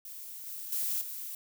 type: noise with level steps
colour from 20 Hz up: violet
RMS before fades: -44 / -41 / -32 / -40 dBFS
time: 0.05-1.35 s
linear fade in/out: 2 ms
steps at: 0.46 / 0.72 / 1.01 s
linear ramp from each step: 5 ms
effects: none